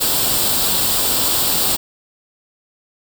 white noise with comb filter, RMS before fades -17 dBFS, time 0-1.77 s, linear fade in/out 20 ms, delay 0.24 ms, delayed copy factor +0.6, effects none

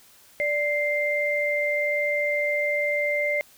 sine tone pair together, 587.3 / 2093 Hz, D5 / C7, 0 / 0 cents, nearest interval octave + minor seventh, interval 2200 cents, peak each -25 / -24 dBFS, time 0.4-3.41 s, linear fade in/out 0 ms, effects white hiss -54 dBFS RMS until 3.57 s

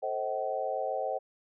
sine chord, A diminished seventh, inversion none, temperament just, 440 / 528 / 633.6 / 760.3 Hz, A4 / C5 / Eb5 / Gb5, 0 / +16 / +31 / +47 cents, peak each -39 / -34 / -35 / -34 dBFS, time 0.02-1.19 s, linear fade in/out 20 ms, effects none

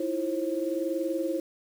sine tone cluster, 320.6 / 341.3 / 536 Hz, E4 / F4 / C5, -48 / -40 / +42 cents, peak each -31 dBFS, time 0-1.4 s, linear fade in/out 5 ms, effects 8-bit

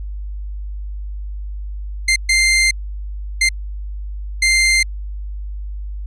sawtooth tone bursts at uneven times, 2093 Hz, C7, in tune, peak -8 dBFS, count 4, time 2.08-2.16 / 2.29-2.71 / 3.41-3.49 / 4.42-4.83 s, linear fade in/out 5 ms, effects added 50 Hz sine -24 dBFS peak until 6.06 s + resampled to 24000 Hz

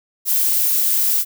violet noise, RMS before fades -17 dBFS, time 0.25-1.25 s, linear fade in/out 50 ms, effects none

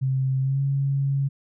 sine tone with pitch glide, 132.4 to 138.18 Hz, C3 to C#3, +21 to -5 cents, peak -20 dBFS, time 0.01-1.29 s, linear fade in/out 20 ms, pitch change +74 cents, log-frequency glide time 0.4-0.61 s, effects none

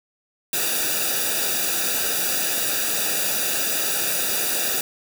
white noise with comb filter, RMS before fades -23 dBFS, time 0.53-4.81 s, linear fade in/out 2 ms, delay 0.94 ms, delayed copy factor -0.9, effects none

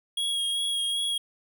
square tone with vibrato, 3295 Hz, G#7, 14 cents flat, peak -26 dBFS, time 0.17-1.18 s, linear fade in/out 5 ms, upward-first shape sine, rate 2.6 Hz, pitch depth 20 cents each way, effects none

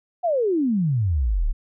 sine exponential sweep, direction down, 740 to 31.15 Hz, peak -18 dBFS, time 0.23-1.53 s, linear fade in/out 20 ms, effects none

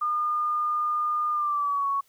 sine tone with pitch glide, 1214 to 1113.2 Hz, D#6 to C#6, -43 to +7 cents, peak -23 dBFS, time 0.01-2.01 s, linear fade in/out 10 ms, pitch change -150 cents, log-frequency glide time 1.31-1.87 s, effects white hiss -64 dBFS RMS until 2.08 s

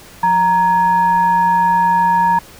sine tone with frequency modulation, 932 Hz, A#5, 1 cent flat, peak -10 dBFS, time 0.23-2.39 s, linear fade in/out 5 ms, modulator 756 Hz, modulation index 0.4, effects pink hiss -40 dBFS RMS until 2.59 s

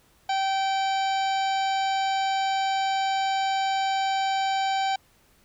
harmonic tone, 775 Hz, G5, 20 cents flat, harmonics 1 / 2 / 3 / 4 / 5 / 6 / 7 / 9, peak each -23 / -35 / -36 / -36 / -39 / -40 / -46 / -43 dBFS, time 0.29-4.96 s, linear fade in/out 5 ms, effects pink hiss -61 dBFS RMS until 5.44 s

